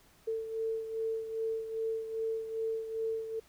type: beating tone pair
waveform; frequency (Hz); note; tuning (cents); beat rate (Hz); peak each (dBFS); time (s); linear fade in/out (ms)
sine; 446.6 / 449.1; A4 / A4; +26 / +35; 2.5; -33 / -40; 0.27-3.4; 10
effects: pink hiss -63 dBFS RMS until 3.48 s